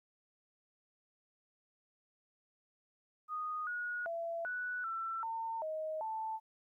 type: tone with pitch steps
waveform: sine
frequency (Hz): 1239 / 1451 / 672 / 1479 / 1339 / 905 / 627 / 882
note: D#6 / F#6 / E5 / F#6 / E6 / A5 / D#5 / A5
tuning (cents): -8 / -34 / +33 / -1 / +27 / +48 / +13 / +4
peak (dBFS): -36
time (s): 3.28-6.4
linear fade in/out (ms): 50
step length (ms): 390
effects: 13-bit